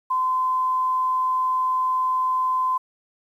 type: tone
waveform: sine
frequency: 1027 Hz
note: C6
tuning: 33 cents flat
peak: -19 dBFS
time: 0.1-2.78 s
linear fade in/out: 10 ms
effects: 9-bit